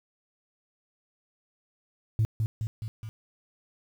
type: tone with echo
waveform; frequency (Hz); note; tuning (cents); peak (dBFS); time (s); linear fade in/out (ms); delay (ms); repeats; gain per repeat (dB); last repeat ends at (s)
sine; 110; A2; 0; -19; 2.19-2.25; 0; 210; 4; -4; 3.09
effects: tanh soft clip ceiling -18 dBFS + 9-bit